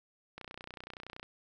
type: click train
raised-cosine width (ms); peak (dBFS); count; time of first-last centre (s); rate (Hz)
0.3; -28; 27; 0.38-1.23; 30.6
effects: none